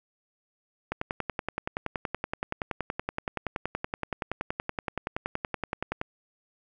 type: click train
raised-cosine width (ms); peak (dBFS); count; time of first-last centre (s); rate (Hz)
0.5; -14; 55; 0.92-6.014; 10.6
effects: none